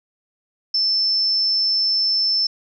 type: tone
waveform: sine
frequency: 5300 Hz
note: E8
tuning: 9 cents sharp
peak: -16 dBFS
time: 0.74-2.47 s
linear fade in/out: 5 ms
effects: none